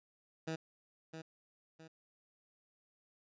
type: tone with echo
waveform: 15% pulse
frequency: 160.7 Hz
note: E3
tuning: 44 cents flat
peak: -31 dBFS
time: 0.47-0.56 s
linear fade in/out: 10 ms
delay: 660 ms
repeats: 2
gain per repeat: -8 dB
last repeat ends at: 1.88 s
effects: resampled to 16000 Hz